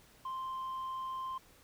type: tone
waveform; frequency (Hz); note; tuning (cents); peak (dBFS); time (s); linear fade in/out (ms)
sine; 1046.5; C6; 0; -34; 0.25-1.38; 5
effects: tanh soft clip ceiling -36 dBFS + pink hiss -62 dBFS RMS until 1.63 s